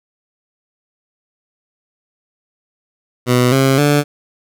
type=tone with pitch steps; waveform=15% pulse; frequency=124.1 / 134.55 / 145.89 Hz; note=B2 / C3 / D3; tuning=+9 / +49 / -11 cents; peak=-4 dBFS; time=3.26-4.04 s; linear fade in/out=50 ms; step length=260 ms; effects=none